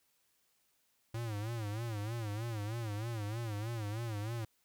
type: tone with vibrato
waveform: square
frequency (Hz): 110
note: A2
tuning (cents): 0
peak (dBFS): -37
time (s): 1.14-4.45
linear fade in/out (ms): 5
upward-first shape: sine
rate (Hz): 3.2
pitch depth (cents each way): 130
effects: white hiss -75 dBFS RMS until 4.64 s